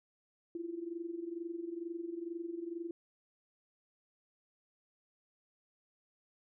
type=tone with amplitude modulation; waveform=sine; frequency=339 Hz; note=E4; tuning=49 cents sharp; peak=-35 dBFS; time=0.55-2.91 s; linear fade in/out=2 ms; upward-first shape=sine; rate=22.2 Hz; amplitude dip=75%; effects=none